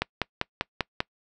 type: click train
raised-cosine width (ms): 0.3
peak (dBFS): -8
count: 6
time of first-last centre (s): 0.02-1.004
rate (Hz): 5.08
effects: noise-tail reverb RT60 0.1 s tail -25 dB re dry